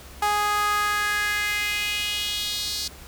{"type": "tone with high-pass filter sweep", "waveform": "sawtooth", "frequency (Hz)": 415.3, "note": "G#4", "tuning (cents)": 0, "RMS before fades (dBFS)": -25, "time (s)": [0.22, 2.88], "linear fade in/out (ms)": 5, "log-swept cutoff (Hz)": [910, 4600], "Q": 3.2, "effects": ["added 67 Hz sine -45 dBFS peak until 3.07 s", "pink hiss -45 dBFS RMS until 3.07 s"]}